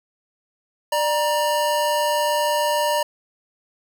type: tone pair together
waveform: square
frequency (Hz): 595 / 944.5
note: D5 / A#5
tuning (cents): +22 / +22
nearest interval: minor sixth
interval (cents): 800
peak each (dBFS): -22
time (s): 0.92-3.03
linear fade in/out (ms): 5
effects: none